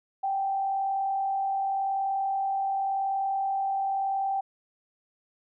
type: tone with frequency modulation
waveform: sine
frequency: 781 Hz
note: G5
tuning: 7 cents flat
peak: -25 dBFS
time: 0.23-4.41 s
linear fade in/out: 10 ms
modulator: 40.9 Hz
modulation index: 0.36
effects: none